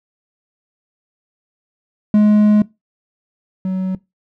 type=tone pair in turn; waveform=triangle; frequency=210.3 / 187.36 Hz; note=G#3 / F#3; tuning=+22 / +22 cents; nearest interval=major second; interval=200 cents; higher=first; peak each=-6 / -15 dBFS; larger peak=first; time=2.14-2.62 / 3.65-3.95 s; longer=first; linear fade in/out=2 ms; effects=noise-tail reverb RT60 0.2 s tail -20 dB re dry